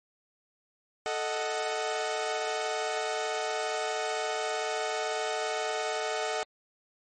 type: chord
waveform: sawtooth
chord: D# diminished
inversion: second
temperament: equal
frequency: 440 / 622.3 / 740 Hz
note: A4 / D#5 / F#5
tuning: 0 / 0 / 0 cents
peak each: -30 dBFS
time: 1.06-6.43 s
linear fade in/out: 0 ms
effects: MP3 32 kbps